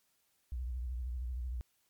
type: tone with vibrato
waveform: sine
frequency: 61.74 Hz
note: B1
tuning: in tune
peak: -35 dBFS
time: 0.52-1.61 s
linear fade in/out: 0 ms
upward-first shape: sine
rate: 13 Hz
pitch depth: 120 cents each way
effects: white hiss -75 dBFS RMS until 1.89 s + MP3 96 kbps